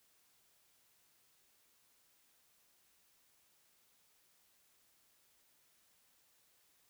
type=silence; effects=white hiss -72 dBFS RMS until 6.89 s